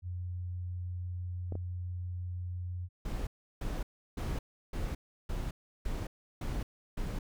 sine tone, 89.4 Hz, F2, 41 cents sharp, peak -35 dBFS, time 0.02-2.89 s, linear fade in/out 50 ms
clicks, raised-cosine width 2 ms, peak -27 dBFS, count 2, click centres 1.523 / 1.554 s
brown noise bursts, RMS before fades -35 dBFS, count 8, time 3.05-7.19 s, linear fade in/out 5 ms, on 220 ms, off 340 ms
effects none

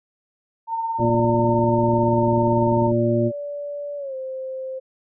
sine tone with tremolo, 909 Hz, A#5, 44 cents flat, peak -20 dBFS, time 0.67-2.92 s, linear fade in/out 50 ms, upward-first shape triangle, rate 18 Hz, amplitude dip 45%
harmonic tone, 117.3 Hz, A#2, 11 cents sharp, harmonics 1 / 2 / 3 / 5, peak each -22 / -22 / -22 / -22 dBFS, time 0.98-3.32 s, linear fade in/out 50 ms
click train, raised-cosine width 3 ms, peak -20 dBFS, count 40, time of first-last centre 1-2.921 s, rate 20.3 Hz
sine tone with pitch glide, 578 to 523.9 Hz, D5 to C5, -28 to +2 cents, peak -27 dBFS, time 3.29-4.8 s, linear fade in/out 20 ms, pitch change -170 cents, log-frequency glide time 3.97-4.15 s
effects none

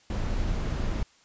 brown noise, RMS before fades -28 dBFS, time 0.1-1.03 s, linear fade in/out 2 ms, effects white hiss -60 dBFS RMS until 1.24 s + resampled to 16000 Hz

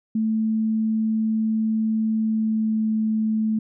sine tone with pitch glide, 220 to 218.4 Hz, A3 to A3, 0 to -13 cents, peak -19 dBFS, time 0.15-3.59 s, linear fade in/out 5 ms, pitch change -13 cents, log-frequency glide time 2.15-2.89 s, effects none

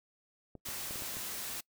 clicks, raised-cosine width 2 ms, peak -33 dBFS, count 6, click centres 0.553 / 0.687 / 0.909 / 0.958 / 1.022 / 1.169 s
white noise, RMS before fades -40 dBFS, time 0.65-1.61 s, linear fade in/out 10 ms
effects noise-tail reverb RT60 0.1 s tail -24 dB re dry

